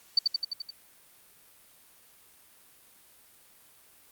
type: tone with echo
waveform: sine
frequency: 4573 Hz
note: D8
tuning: 47 cents flat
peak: -17 dBFS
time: 0.17-0.19 s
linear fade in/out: 5 ms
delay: 86 ms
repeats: 6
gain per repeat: -3 dB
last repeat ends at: 0.706 s
effects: white hiss -58 dBFS RMS until 4.11 s + Opus 48 kbps

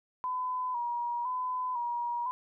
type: tone with vibrato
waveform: sine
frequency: 981 Hz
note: B5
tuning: 12 cents flat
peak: -30 dBFS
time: 0.24-2.31 s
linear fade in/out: 0 ms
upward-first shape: square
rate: 0.99 Hz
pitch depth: 48 cents each way
effects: none

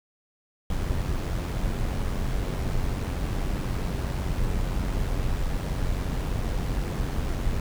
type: noise with amplitude modulation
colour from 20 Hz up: brown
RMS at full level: -25 dBFS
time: 0.7-7.6 s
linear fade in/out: 2 ms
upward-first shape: sine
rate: 92.1 Hz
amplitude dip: 45%
effects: none

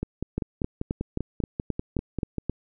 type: two click trains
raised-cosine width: 3 ms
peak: -15 / -13 dBFS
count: 13 / 9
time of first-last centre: 0.03-2.383 / 0.38-2.496 s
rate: 5.1 / 3.78 Hz
effects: none

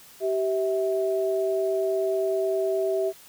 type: tone pair together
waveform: sine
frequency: 386.5 / 650 Hz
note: G4 / E5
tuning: -24 / -24 cents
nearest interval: major sixth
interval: 900 cents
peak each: -24 / -26 dBFS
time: 0.2-3.13 s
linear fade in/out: 50 ms
effects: white hiss -50 dBFS RMS until 3.28 s

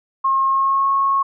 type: tone with pitch glide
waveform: sine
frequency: 1076 to 1094.8 Hz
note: C6 to C#6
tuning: +48 to -22 cents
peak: -14 dBFS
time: 0.24-1.23 s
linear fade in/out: 10 ms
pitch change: +30 cents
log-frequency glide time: 0.48-0.89 s
effects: none

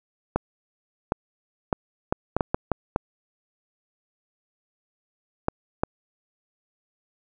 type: clicks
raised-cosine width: 1 ms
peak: -7 dBFS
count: 11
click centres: 0.36 / 1.121 / 1.728 / 2.125 / 2.366 / 2.408 / 2.545 / 2.717 / 2.961 / 5.484 / 5.835 s
effects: none

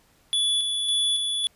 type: tone with tremolo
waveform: square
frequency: 3433 Hz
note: A7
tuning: 43 cents flat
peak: -21 dBFS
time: 0.33-1.47 s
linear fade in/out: 0 ms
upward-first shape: square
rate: 1.8 Hz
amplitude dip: 35%
effects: pink hiss -61 dBFS RMS until 1.55 s + resampled to 32000 Hz

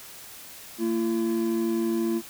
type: tone pair together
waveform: triangle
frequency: 226.5 / 338.8 Hz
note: A#3 / E4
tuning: -50 / +48 cents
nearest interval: perfect fifth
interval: 698 cents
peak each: -25 / -23 dBFS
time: 0.78-2.22 s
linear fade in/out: 50 ms
effects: white hiss -44 dBFS RMS until 2.29 s

